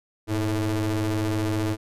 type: ring-modulated tone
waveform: 40% pulse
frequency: 109.6 Hz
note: A2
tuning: 6 cents flat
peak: -19 dBFS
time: 0.27-1.77 s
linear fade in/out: 50 ms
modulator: 212 Hz
effects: resampled to 32000 Hz